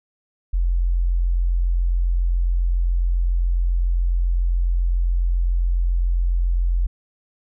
sine tone, 43.65 Hz, F1, in tune, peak -16 dBFS, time 0.53-6.87 s, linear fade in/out 10 ms, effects none

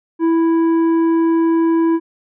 triangle tone with tanh clipping, 329.6 Hz, E4, in tune, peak -13 dBFS, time 0.19-2 s, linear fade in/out 50 ms, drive 12 dB, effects none

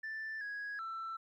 sine tone with pitch steps, 1766 / 1660 / 1334 Hz, A6 / G#6 / E6, +6 / -1 / +20 cents, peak -37 dBFS, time 0.03-1.17 s, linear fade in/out 10 ms, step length 380 ms, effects tanh soft clip ceiling -37 dBFS + 13-bit

